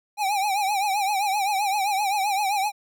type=tone with vibrato; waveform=square; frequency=803 Hz; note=G5; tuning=41 cents sharp; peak=-22 dBFS; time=0.17-2.72 s; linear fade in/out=50 ms; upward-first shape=triangle; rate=7.7 Hz; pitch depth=120 cents each way; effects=none